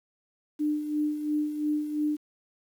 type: tone with tremolo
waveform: sine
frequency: 300 Hz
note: D4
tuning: 37 cents sharp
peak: -23 dBFS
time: 0.59-2.17 s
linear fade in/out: 20 ms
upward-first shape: sine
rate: 2.9 Hz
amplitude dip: 60%
effects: 9-bit